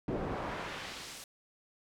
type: noise with band-pass filter sweep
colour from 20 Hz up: brown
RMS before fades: -39 dBFS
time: 0.08-1.24 s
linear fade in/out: 2 ms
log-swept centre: 370 to 9200 Hz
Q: 0.77
effects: none